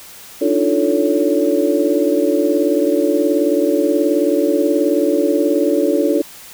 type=tone cluster; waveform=sine; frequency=291.2 / 309.8 / 350 / 441.1 / 563 Hz; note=D4 / D#4 / F4 / A4 / C#5; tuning=-15 / -7 / +4 / +4 / +27 cents; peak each=-19 dBFS; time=0.41-6.22 s; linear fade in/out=10 ms; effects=white hiss -38 dBFS RMS until 6.53 s